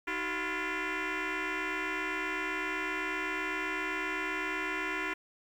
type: tone with frequency modulation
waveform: sine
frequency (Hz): 311.1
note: D#4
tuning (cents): 0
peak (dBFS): -29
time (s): 0.07-5.14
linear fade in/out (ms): 10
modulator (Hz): 345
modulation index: 6.8
effects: tanh soft clip ceiling -30 dBFS + 10-bit